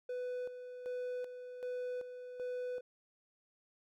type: tone with tremolo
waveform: triangle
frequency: 497.7 Hz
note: B4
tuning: 13 cents sharp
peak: -35 dBFS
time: 0.09-2.81 s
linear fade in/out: 5 ms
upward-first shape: square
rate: 1.3 Hz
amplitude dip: 60%
effects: none